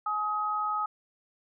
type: tone pair together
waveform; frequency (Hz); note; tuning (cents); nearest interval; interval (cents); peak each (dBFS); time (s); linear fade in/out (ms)
sine; 844.6 / 1264; G#5 / D#6; +29 / +27; perfect fifth; 698; -33 / -28; 0.06-0.86; 5
effects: none